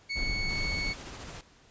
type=tone; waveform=30% pulse; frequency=2217 Hz; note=C#7; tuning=in tune; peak=-28 dBFS; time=0.09-0.94 s; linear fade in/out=20 ms
type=noise; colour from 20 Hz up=brown; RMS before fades=-34 dBFS; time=0.15-0.93 s; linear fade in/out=20 ms
type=noise with tremolo; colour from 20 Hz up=pink; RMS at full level=-42 dBFS; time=0.49-1.41 s; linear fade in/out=2 ms; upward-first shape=triangle; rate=14 Hz; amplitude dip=30%
effects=pink hiss -59 dBFS RMS until 1.7 s + resampled to 16000 Hz